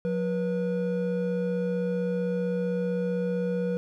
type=tone pair together; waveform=triangle; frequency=180 / 484.4 Hz; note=F#3 / B4; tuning=-47 / -34 cents; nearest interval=octave + perfect fourth; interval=1713 cents; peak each=-26 dBFS; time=0.05-3.77 s; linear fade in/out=0 ms; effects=none